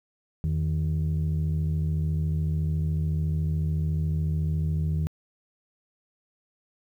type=tone pair together; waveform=sine; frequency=83.1 / 157 Hz; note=E2 / D#3; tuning=+15 / +16 cents; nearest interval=major seventh; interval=1101 cents; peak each=-24 dBFS; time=0.44-5.07 s; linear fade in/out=0 ms; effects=tanh soft clip ceiling -20 dBFS + 10-bit